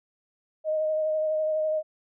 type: tone with vibrato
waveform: sine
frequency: 622.3 Hz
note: D#5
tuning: in tune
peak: -23 dBFS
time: 0.64-1.83 s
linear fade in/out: 50 ms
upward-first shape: sine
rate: 12 Hz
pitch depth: 17 cents each way
effects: none